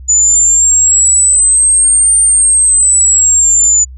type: exponential two-way sweep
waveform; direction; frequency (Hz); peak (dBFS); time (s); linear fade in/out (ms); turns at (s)
sine; up then down; 6960 to 8870 to 6960; -5; 0.08-3.85; 20; 2.18
effects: added 64 Hz sine -27 dBFS peak until 3.97 s